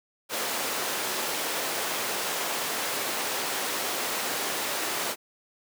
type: high-pass noise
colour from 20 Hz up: pink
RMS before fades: -30 dBFS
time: 0.29-5.16 s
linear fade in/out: 50 ms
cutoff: 420 Hz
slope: 12 dB/octave
effects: none